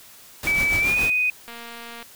pink noise with tremolo, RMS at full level -28 dBFS, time 0.43-1.1 s, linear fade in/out 2 ms, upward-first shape triangle, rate 7.1 Hz, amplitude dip 60%
sine tone with pitch glide, 2300 to 2494 Hz, D7 to D#7, -37 to +3 cents, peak -18 dBFS, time 0.47-1.3 s, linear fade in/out 2 ms, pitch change +140 cents, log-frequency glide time 0.79-0.98 s
click train, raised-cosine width 0.3 ms, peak -23 dBFS, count 129, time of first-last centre 1.48-2.027 s, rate 234 Hz
effects white hiss -47 dBFS RMS until 2.15 s

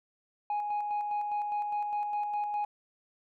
sine tone with tremolo, 830.6 Hz, G#5, in tune, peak -26 dBFS, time 0.5-2.65 s, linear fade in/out 2 ms, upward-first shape square, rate 4.9 Hz, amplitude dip 40%, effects tanh soft clip ceiling -27 dBFS

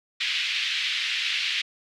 white band-pass noise, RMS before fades -27 dBFS, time 0.2-1.62 s, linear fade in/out 10 ms, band 2100 to 3600 Hz, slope 24 dB/octave, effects none

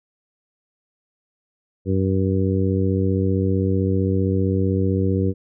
harmonic tone, 95.5 Hz, G2, 45 cents flat, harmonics 1 / 2 / 3 / 4 / 5, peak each -20 / -23 / -25 / -26 / -27 dBFS, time 1.85-5.34 s, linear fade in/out 50 ms, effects none

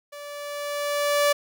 sawtooth tone with level ramp, 580 Hz, D5, 22 cents flat, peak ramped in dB -34 to -13 dBFS, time 0.12-1.33 s, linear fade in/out 10 ms, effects none

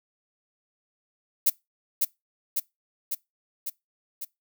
violet noise with echo, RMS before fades -19 dBFS, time 1.46-1.5 s, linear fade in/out 10 ms, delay 550 ms, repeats 5, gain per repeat -3 dB, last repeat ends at 4.25 s, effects noise-tail reverb RT60 0.2 s tail -23 dB re dry

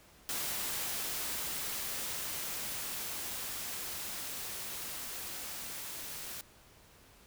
white noise with level ramp, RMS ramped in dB -36 to -43 dBFS, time 0.29-6.41 s, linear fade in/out 0 ms, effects pink hiss -60 dBFS RMS until 7.26 s

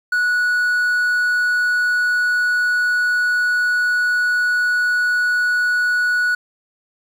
triangle tone, 1468 Hz, F#6, 14 cents flat, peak -13 dBFS, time 0.12-6.35 s, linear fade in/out 5 ms, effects 8-bit

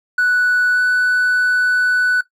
triangle tone with pitch glide, 1480 to 1489.4 Hz, F#6 to F#6, 0 to +11 cents, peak -9 dBFS, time 0.18-2.21 s, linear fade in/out 5 ms, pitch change +11 cents, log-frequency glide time 0.73-0.8 s, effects noise-tail reverb RT60 0.1 s tail -17 dB re dry + tanh soft clip ceiling -7 dBFS

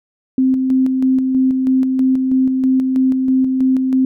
sine tone with tremolo, 260.9 Hz, C4, 5 cents flat, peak -10 dBFS, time 0.38-4.05 s, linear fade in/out 2 ms, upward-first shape square, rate 3.1 Hz, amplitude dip 35%, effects none

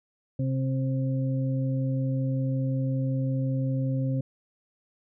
harmonic tone, 132.2 Hz, C3, 18 cents sharp, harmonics 1 / 2 / 4, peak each -25 / -31 / -37 dBFS, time 0.39-4.21 s, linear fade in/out 5 ms, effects none

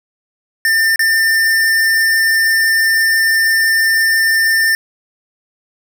square tone with dropouts, 1797 Hz, A6, 36 cents sharp, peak -11 dBFS, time 0.65-4.75 s, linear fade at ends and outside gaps 1 ms, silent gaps 0.959-0.993 s, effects none

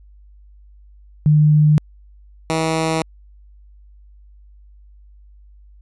sine / 10% pulse tone pair in turn, 151.2 / 160.66 Hz, D#3 / E3, -49 / -44 cents, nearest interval minor second, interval 105 cents, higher second, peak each -9 dBFS, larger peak neither, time 1.26-1.78 / 2.5-3.02 s, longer neither, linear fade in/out 0 ms, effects added 50 Hz sine -43 dBFS peak until 5.81 s + resampled to 24000 Hz

